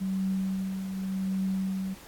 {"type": "tone with tremolo", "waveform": "sine", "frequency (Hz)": 190.7, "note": "G3", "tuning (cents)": -47, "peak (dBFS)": -25, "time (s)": [0, 1.95], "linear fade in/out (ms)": 20, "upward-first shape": "triangle", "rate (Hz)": 0.86, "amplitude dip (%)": 55, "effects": ["pink hiss -50 dBFS RMS until 2.07 s", "AAC 64 kbps"]}